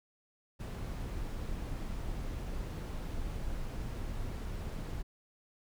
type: noise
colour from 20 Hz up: brown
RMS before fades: -38 dBFS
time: 0.59-5.03 s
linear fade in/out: 20 ms
effects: none